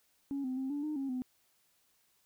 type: tone with pitch steps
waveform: sine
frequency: 278.3 / 257.4 / 264.9 / 288.6 / 304.2 / 271.9 / 253.6 Hz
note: C#4 / C4 / C4 / D4 / D#4 / C#4 / B3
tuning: +7 / -28 / +22 / -30 / -39 / -33 / +46 cents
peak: -32 dBFS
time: 0.31-1.22 s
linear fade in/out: 0 ms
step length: 130 ms
effects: tanh soft clip ceiling -30 dBFS + white hiss -72 dBFS RMS until 2.25 s